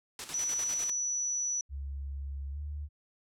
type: noise with tremolo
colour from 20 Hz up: white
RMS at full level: -38 dBFS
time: 0.19-0.9 s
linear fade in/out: 2 ms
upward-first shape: square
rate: 10 Hz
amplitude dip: 60%
type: tone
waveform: sine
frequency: 5920 Hz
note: F#8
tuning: in tune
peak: -29 dBFS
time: 0.34-1.61 s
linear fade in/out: 2 ms
type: tone with pitch glide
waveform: sine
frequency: 69.3 to 73.42 Hz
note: C#2 to D2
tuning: 0 to 0 cents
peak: -35 dBFS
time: 1.69-2.89 s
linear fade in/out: 50 ms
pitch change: +100 cents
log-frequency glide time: 2.52-2.58 s
effects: low-pass 9000 Hz 12 dB/octave